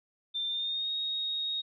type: tone with pitch glide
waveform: sine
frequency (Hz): 3580 to 3749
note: A7 to A#7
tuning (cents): +29 to +9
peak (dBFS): -30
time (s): 0.34-1.62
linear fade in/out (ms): 20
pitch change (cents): +80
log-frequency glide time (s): 0.48-0.91
effects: none